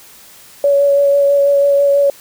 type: tone with vibrato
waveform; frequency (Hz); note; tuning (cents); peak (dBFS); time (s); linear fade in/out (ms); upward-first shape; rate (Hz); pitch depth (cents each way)
sine; 564; C#5; +30; -8; 0.64-2.1; 2; sine; 6.1; 13
effects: white hiss -41 dBFS RMS until 2.2 s